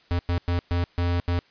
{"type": "tone bursts at uneven times", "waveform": "square", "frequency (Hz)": 87.31, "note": "F2", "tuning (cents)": 0, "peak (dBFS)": -22, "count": 6, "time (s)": [[0.11, 0.19], [0.29, 0.38], [0.48, 0.59], [0.71, 0.84], [0.98, 1.2], [1.28, 1.39]], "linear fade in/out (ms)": 0, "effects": ["white hiss -58 dBFS RMS until 1.5 s", "resampled to 11025 Hz"]}